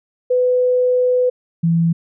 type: tone pair in turn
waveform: sine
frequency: 500 / 166.85 Hz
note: B4 / E3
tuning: +21 / +21 cents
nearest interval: octave + perfect fifth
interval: 1900 cents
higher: first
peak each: -12 dBFS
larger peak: neither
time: 0.3-1.3 / 1.63-1.93 s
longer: first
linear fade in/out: 10 ms
effects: none